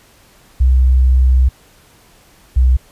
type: tone pair in turn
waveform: sine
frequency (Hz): 64 / 63.3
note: C2 / B1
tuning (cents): -38 / +43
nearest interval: unison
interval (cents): 19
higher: first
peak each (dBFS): -7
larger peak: neither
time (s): 0.6-1.49 / 2.56-2.77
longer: first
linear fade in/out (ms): 10
effects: pink hiss -48 dBFS RMS until 2.91 s + resampled to 32000 Hz